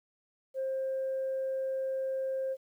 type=tone; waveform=sine; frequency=530 Hz; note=C5; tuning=22 cents sharp; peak=-29 dBFS; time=0.54-2.57 s; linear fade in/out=50 ms; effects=tanh soft clip ceiling -27 dBFS + 11-bit